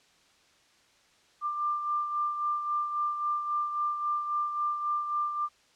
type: beating tone pair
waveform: sine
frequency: 1189 / 1192.7 Hz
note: D6 / D6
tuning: +21 / +26 cents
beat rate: 3.7 Hz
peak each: -28 / -37 dBFS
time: 1.41-5.49 s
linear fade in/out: 50 ms
effects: white hiss -63 dBFS RMS until 5.75 s + low-pass 6000 Hz 12 dB/octave